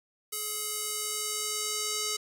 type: tone with band-pass filter sweep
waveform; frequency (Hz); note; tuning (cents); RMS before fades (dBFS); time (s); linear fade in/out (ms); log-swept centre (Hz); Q
square; 424.9; G#4; +40; -33; 0.32-2.17; 10; 11000 to 6500; 1.3
effects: none